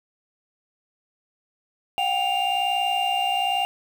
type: tone cluster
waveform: triangle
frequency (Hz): 726 / 787 / 2794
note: F#5 / G5 / F7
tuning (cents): -33 / +7 / 0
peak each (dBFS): -24 / -23 / -24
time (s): 1.98-3.65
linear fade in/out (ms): 0
effects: 7-bit